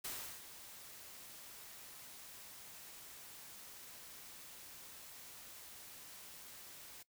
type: noise with ADSR envelope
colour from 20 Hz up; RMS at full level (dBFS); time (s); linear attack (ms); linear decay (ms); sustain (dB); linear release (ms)
white; -43; 0.04-7.03; 8; 350; -11; 8
effects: noise-tail reverb RT60 0.1 s tail -19 dB re dry